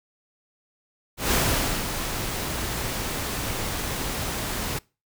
pink noise with ADSR envelope, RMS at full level -21 dBFS, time 1.17-4.79 s, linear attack 150 ms, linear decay 520 ms, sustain -8 dB, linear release 9 ms, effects noise-tail reverb RT60 0.3 s tail -24 dB re dry

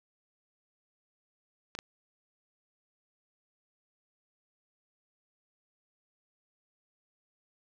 clicks, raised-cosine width 0.2 ms, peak -20 dBFS, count 2, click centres 1.751 / 1.789 s, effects none

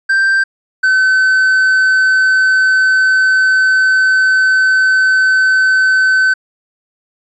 triangle tone pair in turn, 1570 / 1525.3 Hz, G6 / G6, +2 / -48 cents, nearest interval minor second, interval 50 cents, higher first, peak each -7 / -6 dBFS, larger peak second, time 0.09-0.44 / 0.83-6.34 s, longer second, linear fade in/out 10 ms, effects resampled to 22050 Hz

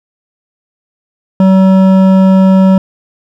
sine tone with hard clipping, 190 Hz, F#3, 46 cents sharp, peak -5 dBFS, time 1.4-2.78 s, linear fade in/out 2 ms, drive 11 dB, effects none

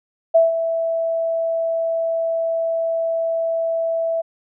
sine tone with ADSR envelope, 659.3 Hz, E5, in tune, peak -8 dBFS, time 0.34-4.22 s, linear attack 15 ms, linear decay 160 ms, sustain -10 dB, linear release 16 ms, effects none

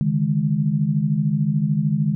sine chord, C# suspended second, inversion none, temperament equal with one note detuned, 142.08 / 155.56 / 207.7 Hz, C#3 / D#3 / G#3, +43 / 0 / 0 cents, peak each -23 / -20 / -22 dBFS, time 0.01-2.15 s, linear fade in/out 0 ms, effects none

